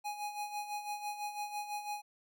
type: tone with tremolo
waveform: square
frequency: 830.6 Hz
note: G#5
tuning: in tune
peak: -36 dBFS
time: 0.04-2.02 s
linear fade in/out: 20 ms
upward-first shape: sine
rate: 6 Hz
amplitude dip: 65%
effects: none